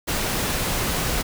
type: noise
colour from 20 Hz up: pink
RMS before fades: -24 dBFS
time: 0.07-1.23 s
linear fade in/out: 20 ms
effects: none